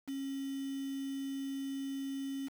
sine tone with quantisation, 272.7 Hz, C#4, 28 cents flat, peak -36 dBFS, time 0.07-2.49 s, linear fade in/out 20 ms, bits 8, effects none

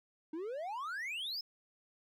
triangle exponential sweep, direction up, 302.2 to 5300 Hz, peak -36 dBFS, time 0.33-1.41 s, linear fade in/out 5 ms, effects none

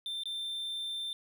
triangle tone with dropouts, 3571 Hz, A7, 25 cents sharp, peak -33 dBFS, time 0.06-1.13 s, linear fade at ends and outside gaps 1 ms, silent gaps 0.235-0.256 s, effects none

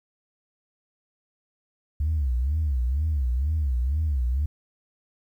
sine tone with vibrato, 69.3 Hz, C#2, in tune, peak -20 dBFS, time 2-4.46 s, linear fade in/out 5 ms, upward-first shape sine, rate 2.1 Hz, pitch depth 240 cents each way, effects tanh soft clip ceiling -18 dBFS + 10-bit

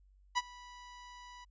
sawtooth tone with ADSR envelope, 983 Hz, B5, 8 cents flat, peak -23 dBFS, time 0.35-1.45 s, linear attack 27 ms, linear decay 34 ms, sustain -23 dB, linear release 14 ms, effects added 48 Hz sine -61 dBFS peak until 1.5 s + resampled to 16000 Hz

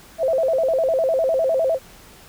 sine tone with vibrato, 587.3 Hz, D5, in tune, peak -16 dBFS, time 0.18-1.79 s, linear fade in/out 50 ms, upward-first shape square, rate 9.9 Hz, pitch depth 190 cents each way, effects pink hiss -46 dBFS RMS until 2.28 s

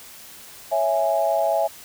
sine chord, C# minor, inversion none, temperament equal, 554.4 / 659.3 / 830.6 Hz, C#5 / E5 / G#5, 0 / 0 / 0 cents, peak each -25 / -20 / -24 dBFS, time 0.71-1.68 s, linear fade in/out 20 ms, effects white hiss -43 dBFS RMS until 1.84 s

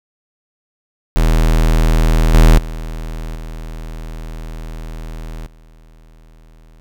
square tone with level steps, 40 Hz, D#1, 49 cents sharp, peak -10 / -5 / -23 / -26 / -42 dBFS, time 1.16-6.8 s, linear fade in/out 0 ms, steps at 2.34 / 2.58 / 3.35 / 5.46 s, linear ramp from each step 5 ms, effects none

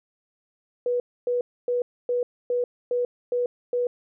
sine tone bursts, 488.7 Hz, B4, 18 cents flat, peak -21 dBFS, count 8, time 0.86-3.87 s, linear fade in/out 2 ms, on 140 ms, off 270 ms, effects none

